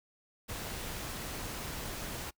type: noise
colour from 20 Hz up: pink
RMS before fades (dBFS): -40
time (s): 0.48-2.31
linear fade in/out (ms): 20
effects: noise-tail reverb RT60 0.1 s tail -23 dB re dry